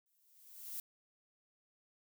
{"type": "noise with exponential growth", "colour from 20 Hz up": "violet", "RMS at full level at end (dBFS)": -41, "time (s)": [0.06, 0.8], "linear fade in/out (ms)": 1, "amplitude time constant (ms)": 160, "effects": []}